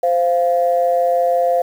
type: tone pair together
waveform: sine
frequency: 520 / 694.1 Hz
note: C5 / F5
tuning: -11 / -11 cents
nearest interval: perfect fourth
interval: 500 cents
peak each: -15 dBFS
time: 0.03-1.62 s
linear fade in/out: 5 ms
effects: tanh soft clip ceiling -5 dBFS + 7-bit